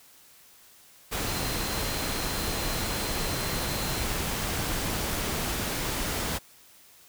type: tone in noise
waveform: sine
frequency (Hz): 4121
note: C8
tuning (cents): -27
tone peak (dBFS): -40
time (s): 1.26-4.05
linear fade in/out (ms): 20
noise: pink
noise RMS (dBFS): -30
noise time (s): 1.11-6.39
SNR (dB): -13
effects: white hiss -55 dBFS RMS until 7.08 s